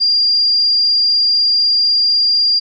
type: tone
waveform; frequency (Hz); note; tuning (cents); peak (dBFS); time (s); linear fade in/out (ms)
sine; 4792; D8; +34; -10; 0-2.6; 20
effects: none